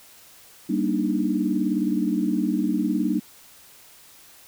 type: chord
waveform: sine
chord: Eb major seventh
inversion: first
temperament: just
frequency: 194.45 / 233.3 / 291.7 / 311.1 Hz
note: G3 / Bb3 / D4 / Eb4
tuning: -14 / +2 / -12 / 0 cents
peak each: -26 dBFS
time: 0.69-3.2 s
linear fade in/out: 10 ms
effects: white hiss -50 dBFS RMS until 4.47 s